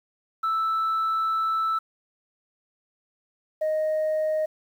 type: tone pair in turn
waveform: sine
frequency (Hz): 1318.5 / 622.2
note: E6 / D#5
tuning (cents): 0 / 0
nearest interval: octave + minor second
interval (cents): 1300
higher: first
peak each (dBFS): -20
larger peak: neither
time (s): 0.43-1.79 / 3.61-4.46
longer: first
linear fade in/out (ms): 10
effects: tanh soft clip ceiling -20 dBFS + 9-bit